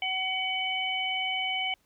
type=harmonic tone; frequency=753 Hz; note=F#5; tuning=30 cents sharp; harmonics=1 / 3 / 4; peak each=-34 / -31 / -31 dBFS; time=0.02-1.74 s; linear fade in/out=2 ms; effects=pink hiss -69 dBFS RMS until 1.85 s